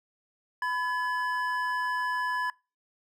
triangle tone pair together, 1000 / 1706.2 Hz, B5 / G#6, +21 / +46 cents, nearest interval major sixth, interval 925 cents, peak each -28 dBFS, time 0.62-2.5 s, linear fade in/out 2 ms, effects noise-tail reverb RT60 0.3 s tail -25 dB re dry

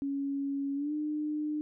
sine tone with pitch glide, 278.3 to 301.7 Hz, C#4 to D4, +7 to +47 cents, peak -30 dBFS, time 0.02-1.61 s, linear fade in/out 0 ms, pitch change +140 cents, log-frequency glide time 0.75-0.93 s, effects none

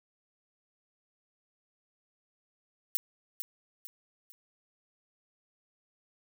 violet noise with echo, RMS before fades -28 dBFS, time 2.95-2.97 s, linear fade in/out 0 ms, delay 450 ms, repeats 3, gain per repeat -8 dB, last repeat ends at 4.32 s, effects none

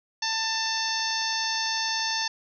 harmonic tone, 891 Hz, A5, 22 cents sharp, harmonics 1 / 2 / 3 / 4 / 5 / 6 / 7, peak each -32 / -32 / -37 / -35 / -32 / -31 / -35 dBFS, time 0.22-2.28 s, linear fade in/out 5 ms, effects none

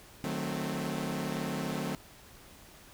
sawtooth chord, D# diminished seventh, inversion none, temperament equal with one note detuned, 152.71 / 185 / 220 / 261.6 Hz, D#3 / F#3 / A3 / C4, -32 / 0 / 0 / 0 cents, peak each -34 dBFS, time 0.24-1.95 s, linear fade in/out 0 ms, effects pink hiss -54 dBFS RMS until 2.93 s

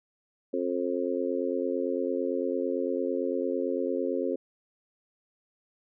harmonic tone, 88.9 Hz, F2, 31 cents sharp, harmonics 3 / 4 / 5 / 6, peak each -32 / -32 / -32 / -32 dBFS, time 0.53-4.36 s, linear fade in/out 10 ms, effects none

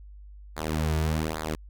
sawtooth tone with flanger, 78.4 Hz, D#2, 14 cents sharp, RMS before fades -28 dBFS, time 0.56-1.56 s, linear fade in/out 20 ms, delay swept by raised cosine 0.34 to 3.84 ms, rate 1.2 Hz, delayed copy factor -0.85, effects added 50 Hz sine -43 dBFS peak until 1.69 s

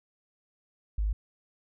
sine tone, 51.91 Hz, G#1, in tune, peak -25 dBFS, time 0.98-1.13 s, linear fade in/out 5 ms, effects none

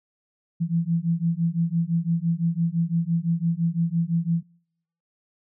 sine beating tone pair, 164.81 / 170.71 Hz, E3 / F3, 0 / -39 cents, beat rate 5.9 Hz, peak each -24 dBFS, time 0.6-4.43 s, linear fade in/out 20 ms, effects noise-tail reverb RT60 0.7 s tail -26 dB re dry

